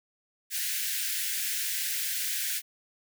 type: high-pass noise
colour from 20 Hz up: white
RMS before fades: -31 dBFS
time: 0.5-2.62 s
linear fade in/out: 50 ms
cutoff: 1500 Hz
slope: 96 dB/octave
effects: none